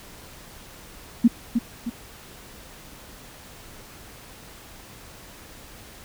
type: tone with echo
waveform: sine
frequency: 234.7 Hz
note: A#3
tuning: 12 cents sharp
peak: -10 dBFS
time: 1.24-1.28 s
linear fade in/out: 10 ms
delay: 310 ms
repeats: 2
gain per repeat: -7 dB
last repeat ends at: 1.9 s
effects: pink hiss -45 dBFS RMS until 6.04 s